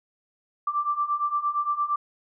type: beating tone pair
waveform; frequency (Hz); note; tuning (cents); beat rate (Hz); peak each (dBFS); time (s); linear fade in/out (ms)
sine; 1169 / 1177.7; D6 / D6; -8 / +4; 8.7; -28 / -25; 0.67-1.96; 5
effects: none